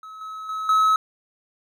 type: tone with level steps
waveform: triangle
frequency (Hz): 1287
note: E6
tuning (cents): -42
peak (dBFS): -35 / -30 / -24 / -13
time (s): 0.03-0.96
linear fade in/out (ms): 2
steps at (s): 0.21 / 0.49 / 0.69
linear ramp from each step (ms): 2
effects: none